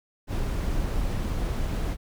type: noise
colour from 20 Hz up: brown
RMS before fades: -27 dBFS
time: 0.27-1.97 s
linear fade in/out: 50 ms
effects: none